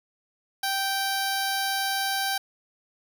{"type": "tone with notch filter", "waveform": "10% pulse", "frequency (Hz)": 781, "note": "G5", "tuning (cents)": -7, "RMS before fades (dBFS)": -27, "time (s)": [0.63, 2.38], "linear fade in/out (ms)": 5, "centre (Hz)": 2600, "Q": 1.7, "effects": []}